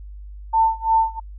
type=tone with tremolo; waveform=sine; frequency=895 Hz; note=A5; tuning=29 cents sharp; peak=-12 dBFS; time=0.53-1.2 s; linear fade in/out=10 ms; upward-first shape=sine; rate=2.9 Hz; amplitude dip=95%; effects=added 50 Hz sine -34 dBFS peak until 1.38 s